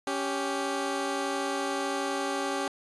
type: tone pair together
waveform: 15% pulse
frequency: 278.6 / 392 Hz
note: C#4 / G4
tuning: +9 / 0 cents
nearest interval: tritone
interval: 591 cents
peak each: -25 dBFS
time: 0.07-2.68 s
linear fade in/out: 2 ms
effects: resampled to 24000 Hz